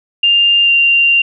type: tone with pitch glide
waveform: sine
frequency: 2800 to 2776 Hz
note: F7 to F7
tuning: +4 to -11 cents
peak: -7 dBFS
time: 0.23-1.22 s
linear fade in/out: 5 ms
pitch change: -15 cents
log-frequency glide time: 0.64-0.7 s
effects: none